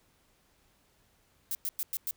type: noise bursts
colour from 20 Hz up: violet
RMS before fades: -33 dBFS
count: 5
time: 1.51-2.11 s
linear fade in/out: 0 ms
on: 40 ms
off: 100 ms
effects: pink hiss -68 dBFS RMS until 2.16 s